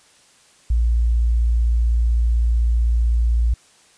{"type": "tone", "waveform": "sine", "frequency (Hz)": 57.9, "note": "A#1", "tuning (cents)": -11, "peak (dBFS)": -14, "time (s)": [0.7, 3.54], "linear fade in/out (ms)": 5, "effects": ["white hiss -53 dBFS RMS until 3.97 s", "resampled to 22050 Hz"]}